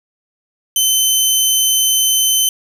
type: tone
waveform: 15% pulse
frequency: 3070 Hz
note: G7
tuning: 37 cents flat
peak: -4 dBFS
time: 0.76-2.49 s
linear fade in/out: 2 ms
effects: none